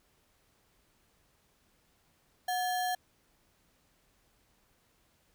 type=tone with sample-and-hold; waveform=sine; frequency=731 Hz; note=F#5; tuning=21 cents flat; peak=-29 dBFS; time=2.48-2.95 s; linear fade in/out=5 ms; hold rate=2450 Hz; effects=pink hiss -70 dBFS RMS until 5.34 s